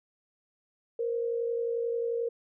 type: tone pair together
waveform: sine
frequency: 466.2 / 517.5 Hz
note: A#4 / C5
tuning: 0 / -19 cents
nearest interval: major second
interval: 181 cents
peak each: -28 / -37 dBFS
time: 0.99-2.29 s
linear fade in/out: 5 ms
effects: none